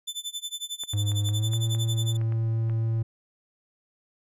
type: tone with tremolo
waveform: sawtooth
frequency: 3522 Hz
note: A7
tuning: 1 cent sharp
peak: -26 dBFS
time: 0.07-2.17 s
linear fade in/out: 10 ms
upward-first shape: sine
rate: 11 Hz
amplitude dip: 95%
type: clicks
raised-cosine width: 0.5 ms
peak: -29 dBFS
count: 9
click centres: 0.836 / 0.935 / 1.118 / 1.289 / 1.535 / 1.749 / 2.214 / 2.323 / 2.697 s
type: tone with pitch glide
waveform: triangle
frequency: 103 to 112.97 Hz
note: G#2 to A2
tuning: -14 to +46 cents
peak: -21 dBFS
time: 0.93-3.03 s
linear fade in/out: 10 ms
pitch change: +160 cents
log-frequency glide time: 1.27-1.56 s
effects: resampled to 32000 Hz